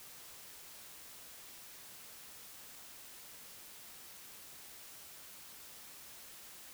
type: silence
effects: white hiss -53 dBFS RMS until 6.73 s